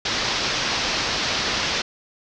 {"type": "low-pass noise", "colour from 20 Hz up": "white", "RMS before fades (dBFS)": -24, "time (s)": [0.05, 1.82], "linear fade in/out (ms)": 5, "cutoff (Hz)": 5700, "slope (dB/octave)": 48, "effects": []}